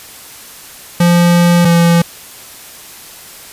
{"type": "tone pair in turn", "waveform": "square", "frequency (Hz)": [173.4, 170.13], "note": ["F3", "F3"], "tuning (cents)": [-12, -45], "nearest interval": "unison", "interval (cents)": 33, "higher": "first", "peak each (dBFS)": -7, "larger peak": "neither", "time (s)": [[1, 1.65], [1.65, 2.02]], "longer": "first", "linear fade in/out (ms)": 5, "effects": ["white hiss -34 dBFS RMS until 3.52 s", "resampled to 32000 Hz"]}